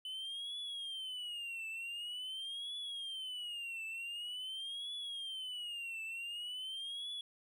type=tone with vibrato; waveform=triangle; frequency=3009 Hz; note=F#7; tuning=28 cents sharp; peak=-39 dBFS; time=0.05-7.21 s; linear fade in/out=2 ms; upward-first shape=triangle; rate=0.46 Hz; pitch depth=230 cents each way; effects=none